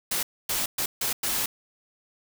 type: noise bursts at uneven times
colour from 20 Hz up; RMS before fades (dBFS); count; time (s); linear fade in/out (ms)
white; -27; 5; 0.11-0.23 / 0.49-0.66 / 0.78-0.86 / 1.01-1.13 / 1.23-1.46; 5
effects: none